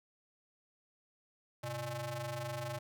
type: ring-modulated tone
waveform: sawtooth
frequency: 237.3 Hz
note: A#3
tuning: 31 cents sharp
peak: -31 dBFS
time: 1.63-2.79 s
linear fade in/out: 10 ms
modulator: 368 Hz
effects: none